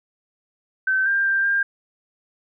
sine tone with pitch steps, 1538 / 1592 / 1582 / 1600 Hz, G6 / G6 / G6 / G6, -33 / +26 / +15 / +35 cents, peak -17 dBFS, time 0.87-1.63 s, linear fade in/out 5 ms, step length 190 ms, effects none

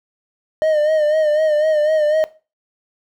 triangle tone with vibrato, 613 Hz, D#5, 26 cents flat, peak -11 dBFS, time 0.62-2.24 s, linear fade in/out 0 ms, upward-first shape sine, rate 4 Hz, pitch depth 54 cents each way, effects noise-tail reverb RT60 0.3 s tail -17 dB re dry

